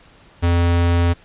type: tone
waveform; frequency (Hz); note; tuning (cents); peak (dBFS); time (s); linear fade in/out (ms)
square; 86.1; F2; -24; -14; 0.42-1.14; 20
effects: pink hiss -49 dBFS RMS until 1.24 s + resampled to 8000 Hz